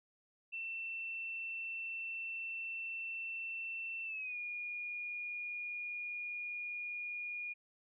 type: tone with pitch glide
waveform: sine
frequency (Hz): 2686 to 2435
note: E7 to D#7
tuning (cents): +32 to -38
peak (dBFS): -39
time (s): 0.52-7.54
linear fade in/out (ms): 20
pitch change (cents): -170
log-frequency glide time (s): 4.04-4.37
effects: none